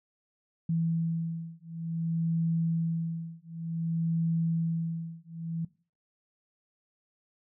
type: beating tone pair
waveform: sine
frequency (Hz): 164.81 / 165.36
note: E3 / E3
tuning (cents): 0 / +6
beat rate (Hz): 0.55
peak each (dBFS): -31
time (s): 0.69-5.65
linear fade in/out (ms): 5
effects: noise-tail reverb RT60 0.4 s tail -20 dB re dry